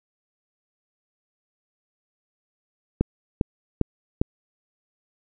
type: click train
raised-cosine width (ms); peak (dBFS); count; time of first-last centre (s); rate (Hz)
3; -6; 4; 3.01-4.215; 2.49
effects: none